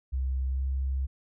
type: tone with pitch glide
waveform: sine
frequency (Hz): 65.41 to 66.59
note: C2 to C2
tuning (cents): 0 to +31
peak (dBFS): -26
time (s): 0.12-1.07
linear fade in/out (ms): 20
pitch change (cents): +31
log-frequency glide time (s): 0.5-0.62
effects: none